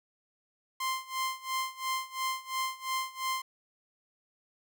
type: tone with tremolo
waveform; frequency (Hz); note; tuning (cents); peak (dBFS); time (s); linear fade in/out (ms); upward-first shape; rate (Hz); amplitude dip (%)
sawtooth; 1046.5; C6; 0; -25; 0.8-3.42; 5; sine; 2.9; 90
effects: none